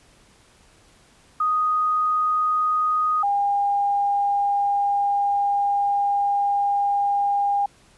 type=tone pair in turn; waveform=sine; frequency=1244.5 / 807.1 Hz; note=D#6 / G#5; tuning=0 / -50 cents; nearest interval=perfect fifth; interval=750 cents; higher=first; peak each=-18 dBFS; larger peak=neither; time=1.4-3.23 / 3.23-7.66 s; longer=second; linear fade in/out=5 ms; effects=pink hiss -55 dBFS RMS until 7.97 s + resampled to 24000 Hz